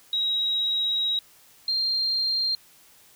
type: tone pair in turn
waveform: sine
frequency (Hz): 3829 / 4188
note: A#7 / C8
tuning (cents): +46 / +1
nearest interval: major second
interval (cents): 155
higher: second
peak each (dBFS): -22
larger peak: neither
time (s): 0.13-1.19 / 1.68-2.55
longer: first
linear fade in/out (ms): 2
effects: white hiss -55 dBFS RMS until 3.15 s